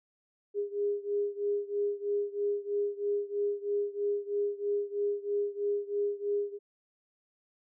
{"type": "beating tone pair", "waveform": "sine", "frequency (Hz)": [407.2, 410.3], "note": ["G#4", "G#4"], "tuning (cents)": [-34, -21], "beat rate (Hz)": 3.1, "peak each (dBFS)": [-31, -33], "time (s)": [0.54, 6.59], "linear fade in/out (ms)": 50, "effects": []}